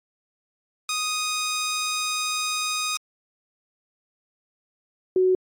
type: tone pair in turn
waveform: 10% pulse / sine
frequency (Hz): 1244.5 / 371.1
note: D#6 / F#4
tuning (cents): 0 / +5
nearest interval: octave + major sixth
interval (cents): 2095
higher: first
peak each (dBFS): -16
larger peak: neither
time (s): 0.89-2.97 / 5.16-5.35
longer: first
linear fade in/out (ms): 2
effects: AAC 64 kbps